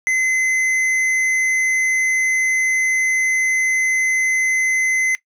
sine tone with hard clipping, 2048 Hz, C7, 38 cents flat, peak -16 dBFS, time 0.07-5.15 s, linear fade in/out 0 ms, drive 8 dB, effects noise-tail reverb RT60 0.1 s tail -19 dB re dry

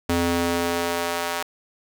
square tone with high-pass filter sweep, 85.8 Hz, F2, 30 cents flat, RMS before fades -24 dBFS, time 0.09-1.43 s, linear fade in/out 5 ms, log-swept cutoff 180 to 810 Hz, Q 0.91, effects 7-bit

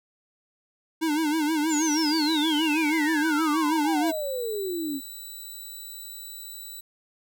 square tone with vibrato, 308.8 Hz, D#4, 13 cents flat, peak -23 dBFS, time 1.01-4.12 s, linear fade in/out 20 ms, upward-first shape sine, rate 6.3 Hz, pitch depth 95 cents each way
sine exponential sweep, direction down, 7450 to 266.1 Hz, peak -27 dBFS, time 1.68-5.01 s, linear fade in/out 50 ms
5% pulse tone, 3951 Hz, B7, in tune, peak -30 dBFS, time 4.06-6.81 s, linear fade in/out 10 ms
effects none

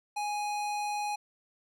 square tone with low-pass filter, 830.6 Hz, G#5, in tune, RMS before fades -33 dBFS, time 0.16-1.16 s, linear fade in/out 10 ms, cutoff 10000 Hz, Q 0.73, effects none

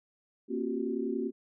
sine tone cluster, 233.4 / 270.1 / 353.6 / 384.3 Hz, A#3 / C#4 / F4 / G4, +2 / -45 / +22 / -34 cents, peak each -35 / -35 / -36 / -35 dBFS, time 0.48-1.32 s, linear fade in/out 50 ms, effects none

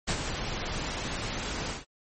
pink noise with ADSR envelope, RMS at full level -26 dBFS, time 0.07-1.85 s, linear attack 22 ms, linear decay 66 ms, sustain -7 dB, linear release 150 ms, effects MP3 32 kbps

